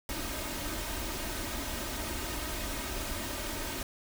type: noise with comb filter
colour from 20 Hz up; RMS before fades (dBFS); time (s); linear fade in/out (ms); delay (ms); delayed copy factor
pink; -36; 0.09-3.83; 2; 3.2; +0.6
effects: none